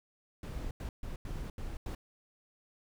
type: noise bursts at uneven times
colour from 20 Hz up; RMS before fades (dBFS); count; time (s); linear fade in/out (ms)
brown; -39; 6; 0.43-0.71 / 0.8-0.89 / 1.03-1.16 / 1.25-1.5 / 1.58-1.77 / 1.86-1.95; 2
effects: none